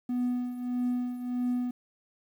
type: tone with tremolo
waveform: triangle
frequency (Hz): 246.9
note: B3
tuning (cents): 0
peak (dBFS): -22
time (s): 0.09-1.71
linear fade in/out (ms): 5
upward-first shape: triangle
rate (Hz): 1.6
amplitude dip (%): 75
effects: tanh soft clip ceiling -20 dBFS + 10-bit